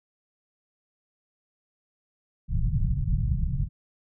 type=low-pass noise; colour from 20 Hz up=pink; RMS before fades=-25 dBFS; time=2.48-3.69 s; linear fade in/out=50 ms; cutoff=170 Hz; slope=48 dB/octave; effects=none